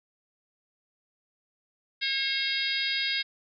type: harmonic tone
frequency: 541 Hz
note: C#5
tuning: 42 cents flat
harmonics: 3 / 4 / 5 / 6 / 7 / 8 / 9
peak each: -35 / -32 / -37 / -34 / -32 / -38 / -33 dBFS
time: 2.01-3.23 s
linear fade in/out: 20 ms
effects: none